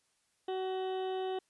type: harmonic tone with a mistuned harmonic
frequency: 375.9 Hz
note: F#4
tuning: 27 cents sharp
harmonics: 1 / 2 / 3 / 4 / 5 / 7 / 8 / 9 / 10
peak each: -34 / -39 / -53 / -55 / -56 / -60 / -51 / -60 / -55 dBFS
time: 0.48-1.39 s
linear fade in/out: 5 ms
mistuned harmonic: 10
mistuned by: -18 cents
effects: white hiss -75 dBFS RMS until 1.49 s + resampled to 24000 Hz